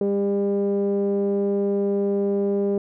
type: tone with low-pass filter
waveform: sawtooth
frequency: 200.1 Hz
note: G3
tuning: 36 cents sharp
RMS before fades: -22 dBFS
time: 0.01-2.78 s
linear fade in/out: 2 ms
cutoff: 470 Hz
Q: 9
effects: none